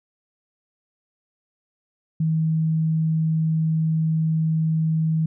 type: tone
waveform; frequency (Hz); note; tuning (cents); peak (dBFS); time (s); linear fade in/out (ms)
sine; 159.6; D#3; +44; -18; 2.2-5.26; 5
effects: none